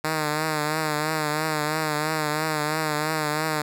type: tone with vibrato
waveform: 5% pulse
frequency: 153.7 Hz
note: D#3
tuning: 21 cents flat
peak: -12 dBFS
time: 0.04-3.62 s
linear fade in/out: 5 ms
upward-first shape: triangle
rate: 3 Hz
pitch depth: 61 cents each way
effects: none